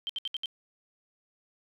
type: tone bursts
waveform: sine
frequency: 3136 Hz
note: G7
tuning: in tune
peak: -30 dBFS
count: 5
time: 0.07-0.458 s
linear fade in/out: 0 ms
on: 24 ms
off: 67 ms
effects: none